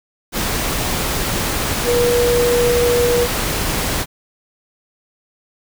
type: tone in noise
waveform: sine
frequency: 482.3 Hz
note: B4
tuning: 41 cents flat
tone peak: -13 dBFS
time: 1.84-3.28 s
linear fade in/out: 50 ms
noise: pink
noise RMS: -20 dBFS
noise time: 0.32-4.06 s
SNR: +4 dB
effects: none